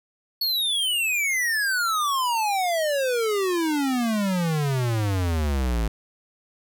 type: exponential sweep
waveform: square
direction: down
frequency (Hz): 4435 to 52.9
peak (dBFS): -22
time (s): 0.41-5.88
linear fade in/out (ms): 5
effects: none